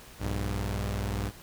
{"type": "tone pair together", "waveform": "sawtooth", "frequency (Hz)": [60.5, 100.59], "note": ["B1", "G2"], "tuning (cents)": [-35, 45], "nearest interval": "major sixth", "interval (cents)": 880, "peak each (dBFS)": -28, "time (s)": [0.19, 1.32], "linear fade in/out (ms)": 50, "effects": ["pink hiss -50 dBFS RMS until 1.42 s"]}